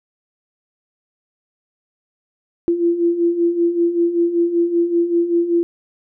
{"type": "beating tone pair", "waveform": "sine", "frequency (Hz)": [338.2, 343.4], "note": ["E4", "F4"], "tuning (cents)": [44, -29], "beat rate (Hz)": 5.2, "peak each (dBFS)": [-21, -15], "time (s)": [2.68, 5.63], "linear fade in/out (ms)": 0, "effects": []}